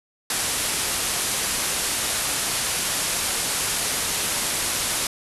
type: low-pass noise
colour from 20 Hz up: white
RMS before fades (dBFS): -25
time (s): 0.3-5.07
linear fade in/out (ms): 2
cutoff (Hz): 12000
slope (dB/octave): 96
effects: none